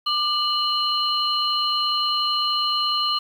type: tone cluster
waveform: sine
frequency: 1193 / 2957 / 4173 Hz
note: D6 / F#7 / C8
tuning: +27 / -2 / -5 cents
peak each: -24 dBFS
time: 0.06-3.19 s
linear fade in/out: 10 ms
effects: 8-bit